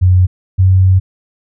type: tone pair in turn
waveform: sine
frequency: 91.5 / 93.8 Hz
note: F#2 / F#2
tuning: -19 / +24 cents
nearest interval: unison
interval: 43 cents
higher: second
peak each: -5 dBFS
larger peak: neither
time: 0.01-0.27 / 0.58-1 s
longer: second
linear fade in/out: 20 ms
effects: none